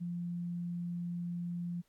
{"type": "tone", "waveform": "sine", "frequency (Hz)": 173.7, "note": "F3", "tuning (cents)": -9, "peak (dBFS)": -35, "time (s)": [0, 1.82], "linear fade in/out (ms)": 20, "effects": ["pink hiss -75 dBFS RMS until 1.88 s", "AAC 64 kbps"]}